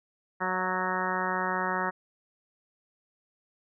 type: harmonic tone with a mistuned harmonic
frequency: 185 Hz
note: F#3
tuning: in tune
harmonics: 1 / 2 / 3 / 4 / 5 / 6 / 7 / 8 / 9 / 10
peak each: -37 / -37 / -38 / -37 / -33 / -35 / -35 / -37 / -37 / -36 dBFS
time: 0.4-1.91 s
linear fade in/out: 20 ms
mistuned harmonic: 4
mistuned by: -24 cents
effects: none